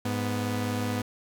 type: tone pair together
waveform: sawtooth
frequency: 103.81 / 246.9 Hz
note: G#2 / B3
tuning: 0 / 0 cents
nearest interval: octave + minor third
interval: 1500 cents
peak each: -26 dBFS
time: 0.05-1.02 s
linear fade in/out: 5 ms
effects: none